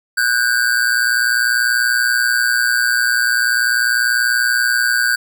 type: ring-modulated tone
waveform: square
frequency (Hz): 1537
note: G6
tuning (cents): -35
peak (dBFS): -11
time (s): 0.17-5.16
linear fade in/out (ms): 10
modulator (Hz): 60.2
effects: none